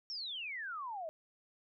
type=exponential sweep; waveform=sine; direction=down; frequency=5588 to 612 Hz; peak=-39 dBFS; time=0.1-1.09 s; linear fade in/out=0 ms; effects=none